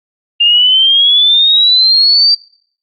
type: exponential sweep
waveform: sine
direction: up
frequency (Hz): 2794 to 4699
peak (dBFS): -5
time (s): 0.4-2.35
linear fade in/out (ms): 10
effects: noise-tail reverb RT60 0.6 s tail -25 dB re dry + Opus 48 kbps